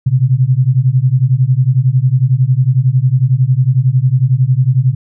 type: beating tone pair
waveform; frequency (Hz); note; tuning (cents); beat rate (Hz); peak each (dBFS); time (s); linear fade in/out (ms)
sine; 123.47 / 134.47; B2 / C3; 0 / +48; 11; -11; 0.06-4.95; 10
effects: none